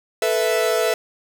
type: chord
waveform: 45% pulse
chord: A suspended second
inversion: none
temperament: equal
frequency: 440 / 493.9 / 659.3 Hz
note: A4 / B4 / E5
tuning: 0 / 0 / 0 cents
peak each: -22 / -23 / -21 dBFS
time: 0.22-0.94 s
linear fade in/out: 2 ms
effects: 9-bit